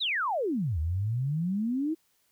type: exponential two-way sweep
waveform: sine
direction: down then up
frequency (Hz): 4153 to 75.1 to 330.8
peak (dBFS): -26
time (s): 0-1.95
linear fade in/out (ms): 20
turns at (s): 0.79
effects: white hiss -70 dBFS RMS until 2.31 s